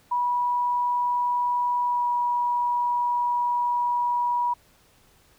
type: tone with pitch glide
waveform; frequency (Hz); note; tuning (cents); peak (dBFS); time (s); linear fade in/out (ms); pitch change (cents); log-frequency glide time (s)
sine; 975 to 967.7; B5 to B5; -23 to -36; -21; 0.11-4.54; 10; -13; 1.84-2.07
effects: pink hiss -59 dBFS RMS until 5.38 s